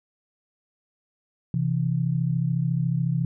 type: tone pair together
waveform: sine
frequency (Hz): 130.81 / 164.81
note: C3 / E3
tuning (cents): 0 / 0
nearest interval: major third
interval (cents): 400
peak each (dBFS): -24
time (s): 1.54-3.25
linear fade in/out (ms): 2
effects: none